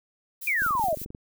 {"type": "noise with tremolo", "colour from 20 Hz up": "violet", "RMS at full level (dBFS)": -35, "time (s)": [0.41, 1.05], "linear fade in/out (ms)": 10, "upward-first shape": "triangle", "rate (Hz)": 5.2, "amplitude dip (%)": 75}
{"type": "exponential sweep", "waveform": "sine", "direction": "down", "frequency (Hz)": [2482, 587.3], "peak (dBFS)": -22, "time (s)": [0.47, 0.95], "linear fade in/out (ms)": 5}
{"type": "click train", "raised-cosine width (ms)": 3, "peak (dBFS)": -27, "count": 13, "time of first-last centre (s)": [0.62, 1.149], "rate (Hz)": 22.7}
{"effects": []}